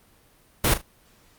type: noise with echo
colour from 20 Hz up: pink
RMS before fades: -19 dBFS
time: 0.64-0.74 s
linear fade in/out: 5 ms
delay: 38 ms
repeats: 2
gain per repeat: -12 dB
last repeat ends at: 0.816 s
effects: pink hiss -58 dBFS RMS until 1.38 s + Opus 32 kbps